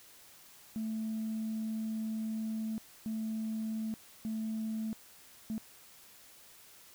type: tone bursts at uneven times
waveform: sine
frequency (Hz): 220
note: A3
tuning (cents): 0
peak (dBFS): -32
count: 4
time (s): 0.76-2.78 / 3.06-3.94 / 4.25-4.93 / 5.5-5.58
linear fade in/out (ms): 0
effects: tanh soft clip ceiling -30 dBFS + white hiss -57 dBFS RMS until 6.94 s